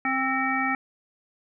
harmonic tone with a mistuned harmonic, 264.2 Hz, C4, 17 cents sharp, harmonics 1 / 3 / 5 / 7 / 9, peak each -29 / -29 / -29 / -29 / -29 dBFS, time 0.05-0.75 s, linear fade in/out 2 ms, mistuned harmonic 9, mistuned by -66 cents, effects none

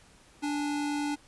square tone pair together, 292.7 / 828 Hz, D4 / G#5, -6 / -5 cents, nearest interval octave + tritone, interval 1801 cents, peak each -30 / -39 dBFS, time 0.42-1.16 s, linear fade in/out 20 ms, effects pink hiss -58 dBFS RMS until 1.27 s + resampled to 24000 Hz

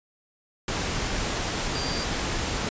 sine tone in noise, 4727 Hz, D8, 10 cents sharp, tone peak -33 dBFS, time 1.75-2.04 s, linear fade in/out 2 ms, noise pink, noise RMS -28 dBFS, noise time 0.68-2.69 s, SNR -8 dB, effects resampled to 16000 Hz

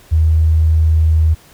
triangle tone with tanh clipping, 79.6 Hz, D#2, 40 cents sharp, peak -8 dBFS, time 0.11-1.35 s, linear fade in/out 20 ms, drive 3 dB, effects pink hiss -45 dBFS RMS until 1.53 s

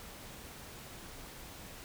silence, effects pink hiss -49 dBFS RMS until 1.84 s

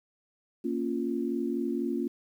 sine chord, Bb minor, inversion none, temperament equal, 233.1 / 277.2 / 349.2 Hz, Bb3 / Db4 / F4, 0 / 0 / 0 cents, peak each -32 dBFS, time 0.64-2.08 s, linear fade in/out 10 ms, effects 10-bit

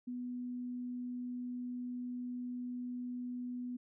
sine tone, 246.9 Hz, B3, in tune, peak -38 dBFS, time 0.07-3.77 s, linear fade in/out 10 ms, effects none

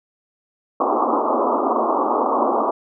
white band-pass noise, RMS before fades -19 dBFS, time 0.8-2.71 s, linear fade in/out 5 ms, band 230 to 1200 Hz, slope 96 dB/octave, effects none

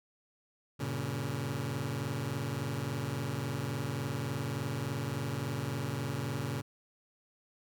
sawtooth chord, G diminished, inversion none, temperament just, 98 / 117.6 / 141.12 Hz, G2 / Bb2 / Db3, 0 / +16 / +31 cents, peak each -38 / -33 / -32 dBFS, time 0.79-6.62 s, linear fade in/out 20 ms, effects none

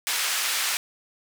pink band-pass noise, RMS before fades -26 dBFS, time 0.07-0.77 s, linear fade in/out 0 ms, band 1600 to 14000 Hz, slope 12 dB/octave, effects none

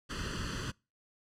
pink noise with comb filter, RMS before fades -37 dBFS, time 0.09-0.72 s, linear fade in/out 20 ms, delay 0.66 ms, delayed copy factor +0.9, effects noise-tail reverb RT60 0.3 s tail -26 dB re dry + low-pass 6000 Hz 12 dB/octave

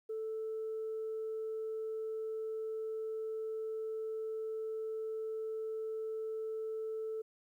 sine tone, 440 Hz, A4, in tune, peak -35 dBFS, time 0.09-7.22 s, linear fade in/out 10 ms, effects tanh soft clip ceiling -33 dBFS + 12-bit

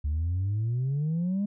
sine exponential sweep, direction up, 71.5 to 207.7 Hz, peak -23 dBFS, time 0.04-1.46 s, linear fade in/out 10 ms, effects tanh soft clip ceiling -23 dBFS

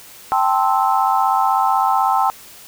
sine chord, A minor seventh, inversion third, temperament equal with one note detuned, 784 / 880 / 1046.5 / 1307.9 Hz, G5 / A5 / C6 / E6, 0 / 0 / 0 / -14 cents, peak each -17 / -19 / -20 / -21 dBFS, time 0.32-2.3 s, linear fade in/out 0 ms, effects white hiss -41 dBFS RMS until 2.67 s

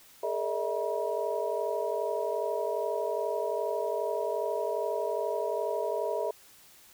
sine tone cluster, 414.6 / 457.1 / 594 / 646 / 959 Hz, G#4 / A#4 / D5 / E5 / A#5, -3 / -34 / +20 / -35 / +49 cents, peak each -34 / -35 / -35 / -33 / -37 dBFS, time 0.23-6.31 s, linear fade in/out 5 ms, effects white hiss -56 dBFS RMS until 6.93 s

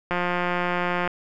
click train, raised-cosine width 0.5 ms, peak -10 dBFS, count 172, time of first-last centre 0.11-1.076 s, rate 177 Hz, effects none

